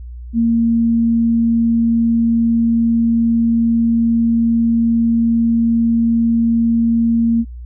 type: tone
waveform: sine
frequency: 230.6 Hz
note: A#3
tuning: 19 cents flat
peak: -11 dBFS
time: 0.33-7.45 s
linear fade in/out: 50 ms
effects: added 60 Hz sine -28 dBFS peak until 7.65 s